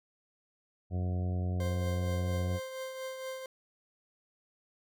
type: harmonic tone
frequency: 90.4 Hz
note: F#2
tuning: 40 cents flat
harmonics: 1 / 2 / 3 / 4 / 5 / 6 / 7 / 8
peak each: -30 / -38 / -46 / -47 / -50 / -51 / -50 / -50 dBFS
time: 0.9-2.6 s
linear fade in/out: 50 ms
type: tone with tremolo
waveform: 40% pulse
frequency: 523.3 Hz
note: C5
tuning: in tune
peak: -35 dBFS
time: 1.6-3.46 s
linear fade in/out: 2 ms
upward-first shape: triangle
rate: 4.3 Hz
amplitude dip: 50%
effects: none